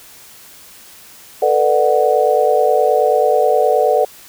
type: chord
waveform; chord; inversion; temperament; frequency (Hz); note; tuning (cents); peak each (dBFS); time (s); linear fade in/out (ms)
sine; B minor seventh; third; just; 444.5 / 493.9 / 592.7 / 740.8; A4 / B4 / D5 / F#5; +18 / 0 / +16 / +2; -16; 1.42-4.05; 5
effects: white hiss -41 dBFS RMS until 4.28 s